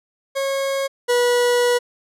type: tone pair in turn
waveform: 40% pulse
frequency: 546 / 486.4 Hz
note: C#5 / B4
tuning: -26 / -26 cents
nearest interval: major second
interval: 200 cents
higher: first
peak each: -19 / -14 dBFS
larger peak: second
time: 0.35-0.88 / 1.08-1.79 s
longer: second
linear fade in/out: 20 ms
effects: low-pass 12000 Hz 12 dB/octave